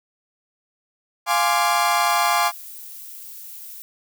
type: chord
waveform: 35% pulse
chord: D half-diminished seventh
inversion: first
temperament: equal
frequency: 698.5 / 830.6 / 1046.5 / 1174.7 Hz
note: F5 / Ab5 / C6 / D6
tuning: 0 / 0 / 0 / 0 cents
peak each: -21 dBFS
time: 1.26-2.52 s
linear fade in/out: 50 ms
type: noise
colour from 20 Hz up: violet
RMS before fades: -38 dBFS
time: 2.09-3.82 s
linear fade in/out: 0 ms
effects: none